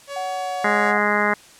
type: tone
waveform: sawtooth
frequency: 563 Hz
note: C#5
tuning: 27 cents sharp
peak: -25 dBFS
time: 0.07-0.94 s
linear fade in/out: 50 ms
type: tone with pitch glide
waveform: sine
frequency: 743 to 734 Hz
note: F#5 to F#5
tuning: +7 to -14 cents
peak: -25 dBFS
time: 0.16-0.98 s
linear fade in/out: 5 ms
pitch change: -21 cents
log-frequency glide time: 0.34-0.54 s
type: harmonic tone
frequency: 207.7 Hz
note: G#3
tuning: in tune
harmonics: 1 / 2 / 3 / 4 / 5 / 6 / 7 / 8 / 9 / 10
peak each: -26 / -26 / -26 / -26 / -26 / -26 / -26 / -26 / -26 / -26 dBFS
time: 0.64-1.34 s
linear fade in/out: 5 ms
effects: white hiss -47 dBFS RMS until 1.59 s + low-pass 9000 Hz 12 dB/octave